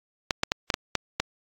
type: clicks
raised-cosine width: 0.2 ms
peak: -5 dBFS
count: 7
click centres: 0.308 / 0.434 / 0.519 / 0.702 / 0.741 / 0.953 / 1.2 s
effects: AAC 48 kbps

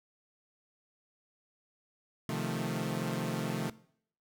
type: chord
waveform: sawtooth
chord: F dominant seventh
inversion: second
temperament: equal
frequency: 130.81 / 155.56 / 174.61 / 220 Hz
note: C3 / Eb3 / F3 / A3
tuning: 0 / 0 / 0 / 0 cents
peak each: -34 dBFS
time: 2.29-3.7 s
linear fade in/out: 2 ms
effects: noise-tail reverb RT60 0.6 s tail -19 dB re dry

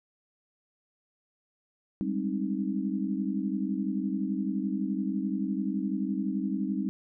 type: chord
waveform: sine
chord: Ab major seventh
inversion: third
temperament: equal with one note detuned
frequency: 196 / 207.7 / 264.8 / 311.1 Hz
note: G3 / Ab3 / C4 / Eb4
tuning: 0 / 0 / +21 / 0 cents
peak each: -31 / -35 / -33 / -34 dBFS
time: 2.01-6.89 s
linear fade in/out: 0 ms
effects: none

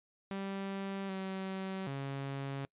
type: tone with pitch steps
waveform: sawtooth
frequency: 195.4 / 190.8 / 137.7 Hz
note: G3 / G3 / C#3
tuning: -5 / -47 / -11 cents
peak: -33 dBFS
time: 0.31-2.65 s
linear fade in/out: 0 ms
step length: 780 ms
effects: noise-tail reverb RT60 0.1 s tail -25 dB re dry + resampled to 8000 Hz

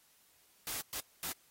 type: noise bursts at uneven times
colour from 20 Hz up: white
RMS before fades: -39 dBFS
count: 3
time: 0.67-0.81 / 0.93-1 / 1.23-1.32 s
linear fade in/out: 0 ms
effects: white hiss -67 dBFS RMS until 1.5 s + AAC 48 kbps

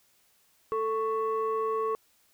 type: tone pair together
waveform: sine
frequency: 442.5 / 1108.7 Hz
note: A4 / C#6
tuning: +10 / 0 cents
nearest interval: octave + major third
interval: 1590 cents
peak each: -27 / -29 dBFS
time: 0.72-1.95 s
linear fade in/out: 0 ms
effects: tanh soft clip ceiling -21 dBFS + white hiss -66 dBFS RMS until 2.33 s

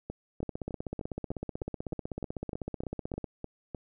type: two click trains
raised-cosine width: 2 ms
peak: -23 / -21 dBFS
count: 13 / 46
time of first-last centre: 0.1-3.747 / 0.43-3.243 s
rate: 3.29 / 16 Hz
effects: none

